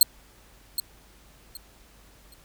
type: tone with echo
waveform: 15% pulse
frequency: 4219 Hz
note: C8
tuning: 14 cents sharp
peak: -5 dBFS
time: 0.01-0.03 s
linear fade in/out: 2 ms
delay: 770 ms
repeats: 3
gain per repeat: -12 dB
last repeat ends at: 2.34 s
effects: added 50 Hz sine -56 dBFS peak until 2.44 s + pink hiss -56 dBFS RMS until 2.44 s